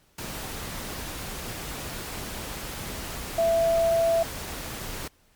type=tone in noise; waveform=sine; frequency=666 Hz; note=E5; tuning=18 cents sharp; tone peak=-19 dBFS; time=3.38-4.23 s; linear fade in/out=5 ms; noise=pink; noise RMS=-35 dBFS; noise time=0.18-5.08 s; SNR=+13 dB; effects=pink hiss -63 dBFS RMS until 5.35 s + MP3 96 kbps